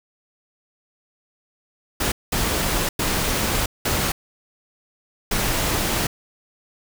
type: noise bursts at uneven times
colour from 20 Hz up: pink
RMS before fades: -22 dBFS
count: 5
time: 2-2.12 / 2.32-2.89 / 2.99-3.66 / 3.85-4.12 / 5.31-6.07 s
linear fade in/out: 5 ms
effects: none